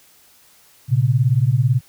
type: beating tone pair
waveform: sine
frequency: 116.54 / 134.54 Hz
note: A#2 / C3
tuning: 0 / +49 cents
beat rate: 18 Hz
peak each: -16 dBFS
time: 0.88-1.81 s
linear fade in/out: 50 ms
effects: white hiss -52 dBFS RMS until 1.88 s